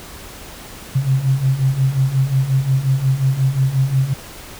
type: beating tone pair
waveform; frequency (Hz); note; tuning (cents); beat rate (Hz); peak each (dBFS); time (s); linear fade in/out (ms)
sine; 130 / 135.6; C3 / C#3; -11 / -38; 5.6; -19 / -15; 0.95-4.14; 10
effects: pink hiss -36 dBFS RMS until 4.59 s